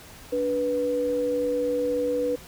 sine tone pair together, 289.4 / 490.7 Hz, D4 / B4, -25 / -11 cents, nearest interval major sixth, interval 914 cents, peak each -30 / -23 dBFS, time 0.32-2.36 s, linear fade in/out 10 ms, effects pink hiss -46 dBFS RMS until 2.47 s

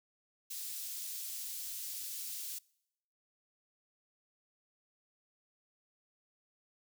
white high-pass noise, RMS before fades -42 dBFS, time 0.5-2.59 s, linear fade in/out 10 ms, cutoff 4200 Hz, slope 12 dB/octave, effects noise-tail reverb RT60 0.8 s tail -25 dB re dry

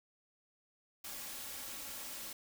white noise with comb filter, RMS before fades -45 dBFS, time 1.04-2.33 s, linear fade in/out 5 ms, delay 3.6 ms, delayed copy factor +0.55, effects none

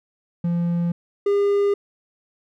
triangle tone pair in turn, 171.9 / 403.9 Hz, F3 / G#4, -27 / -48 cents, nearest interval octave + minor third, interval 1479 cents, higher second, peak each -17 / -14 dBFS, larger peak second, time 0.44-0.92 / 1.26-1.74 s, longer neither, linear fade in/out 5 ms, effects none

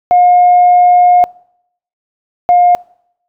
sine tone pair in turn, 715 / 710.1 Hz, F5 / F5, +41 / +29 cents, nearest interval unison, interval 12 cents, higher first, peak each -3 dBFS, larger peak neither, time 0.11-1.24 / 2.49-2.75 s, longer first, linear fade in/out 0 ms, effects noise-tail reverb RT60 0.7 s tail -25 dB re dry + tanh soft clip ceiling 0 dBFS

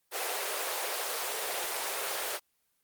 pink high-pass noise, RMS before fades -33 dBFS, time 0.11-2.4 s, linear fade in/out 50 ms, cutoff 410 Hz, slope 48 dB/octave, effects white hiss -75 dBFS RMS until 2.83 s + Opus 24 kbps

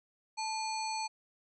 harmonic tone with a mistuned harmonic, 877 Hz, A5, 6 cents flat, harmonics 1 / 3 / 5 / 7 / 9, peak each -35 / -43 / -41 / -46 / -46 dBFS, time 0.37-1.08 s, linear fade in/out 20 ms, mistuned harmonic 3, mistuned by -140 cents, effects none

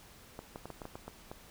clicks, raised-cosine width 1 ms, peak -28 dBFS, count 9, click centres 0.391 / 0.559 / 0.656 / 0.703 / 0.818 / 0.854 / 0.955 / 1.08 / 1.315 s, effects pink hiss -56 dBFS RMS until 1.5 s

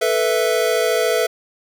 square chord, A suspended second, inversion none, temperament equal, 440 / 493.9 / 659.3 Hz, A4 / B4 / E5, 0 / 0 / 0 cents, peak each -21 dBFS, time 0.01-1.27 s, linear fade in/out 10 ms, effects none

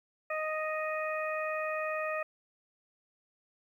harmonic tone, 622.3 Hz, D#5, in tune, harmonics 1 / 2 / 3 / 4, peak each -34 / -37 / -39 / -40 dBFS, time 0.3-2.23 s, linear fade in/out 5 ms, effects 11-bit

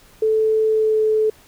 sine tone with pitch glide, 437.5 to 433.7 Hz, A4 to A4, -10 to -25 cents, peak -14 dBFS, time 0.22-1.3 s, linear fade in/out 5 ms, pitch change -15 cents, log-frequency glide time 0.68-1.02 s, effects pink hiss -50 dBFS RMS until 1.47 s

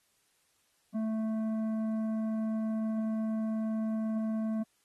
sine tone with tanh clipping, 220 Hz, A3, in tune, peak -31 dBFS, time 0.94-4.64 s, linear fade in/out 20 ms, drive 9 dB, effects white hiss -72 dBFS RMS until 4.84 s + AAC 32 kbps

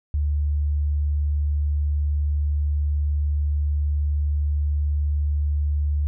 sine tone, 73.42 Hz, D2, in tune, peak -19 dBFS, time 0.14-6.07 s, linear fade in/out 0 ms, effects none

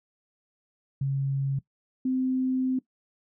sine tone pair in turn, 137 / 258.6 Hz, C#3 / C4, -20 / -20 cents, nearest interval major seventh, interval 1100 cents, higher second, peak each -24 / -23 dBFS, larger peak second, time 1.01-1.59 / 2.05-2.79 s, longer second, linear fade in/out 5 ms, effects noise-tail reverb RT60 0.1 s tail -19 dB re dry

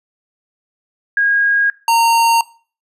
sine / square tone pair in turn, 1635 / 921.3 Hz, G#6 / A#5, -28 / -21 cents, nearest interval minor seventh, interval 993 cents, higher first, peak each -11 dBFS, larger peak neither, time 1.17-1.7 / 1.88-2.41 s, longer neither, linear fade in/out 2 ms, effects noise-tail reverb RT60 0.4 s tail -20 dB re dry + resampled to 32000 Hz

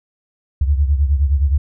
sine beating tone pair, 69.3 / 78.9 Hz, C#2 / D#2, 0 / +25 cents, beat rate 9.6 Hz, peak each -13 / -19 dBFS, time 0.61-1.58 s, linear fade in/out 5 ms, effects none

